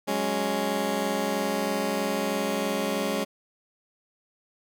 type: chord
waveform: 15% pulse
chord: F# suspended second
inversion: none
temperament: just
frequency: 185 / 208.1 / 277.5 Hz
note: F#3 / G#3 / C#4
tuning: 0 / +4 / +2 cents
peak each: -27 / -22 / -24 dBFS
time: 0.07-3.25 s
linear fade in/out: 20 ms
effects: none